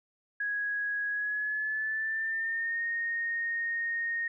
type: tone with pitch glide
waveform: sine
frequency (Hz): 1661.2 to 1853.9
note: G#6 to A#6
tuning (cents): 0 to -10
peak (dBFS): -29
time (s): 0.4-4.28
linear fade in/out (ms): 5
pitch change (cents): +190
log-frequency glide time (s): 1.09-2.83
effects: none